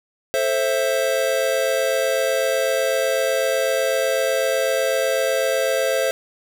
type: chord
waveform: square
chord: A minor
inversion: none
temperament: just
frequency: 440 / 528 / 660 Hz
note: A4 / C5 / E5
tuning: 0 / +16 / +2 cents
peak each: -27 / -21 / -24 dBFS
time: 0.34-6.11 s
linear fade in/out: 0 ms
effects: none